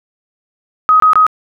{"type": "tone bursts", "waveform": "sine", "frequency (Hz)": 1260, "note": "D#6", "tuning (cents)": 21, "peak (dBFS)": -5, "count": 3, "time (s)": [0.89, 1.266], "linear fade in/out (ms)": 0, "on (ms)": 110, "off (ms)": 23, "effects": []}